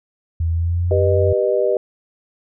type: tone with pitch glide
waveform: sine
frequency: 82.7 to 91.23 Hz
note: E2 to F#2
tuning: +6 to -24 cents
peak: -16 dBFS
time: 0.4-1.33 s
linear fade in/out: 5 ms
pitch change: +170 cents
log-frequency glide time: 0.51-1.08 s
type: chord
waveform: sine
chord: G augmented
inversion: none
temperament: just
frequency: 392 / 490 / 612.5 Hz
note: G4 / B4 / D#5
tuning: 0 / -14 / -27 cents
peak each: -19 dBFS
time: 0.91-1.77 s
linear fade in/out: 2 ms
effects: none